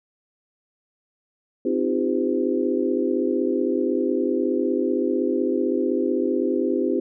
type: tone cluster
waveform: sine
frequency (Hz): 259.5 / 309.4 / 345 / 401 / 510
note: C4 / D#4 / F4 / G4 / C5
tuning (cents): -14 / -10 / -21 / +39 / -44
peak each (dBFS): -25 / -27 / -25 / -25 / -29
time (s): 1.65-7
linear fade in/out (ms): 5
effects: none